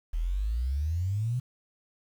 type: exponential sweep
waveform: sine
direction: up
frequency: 38.5 to 128.8 Hz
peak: -26 dBFS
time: 0.13-1.4 s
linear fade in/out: 10 ms
effects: 9-bit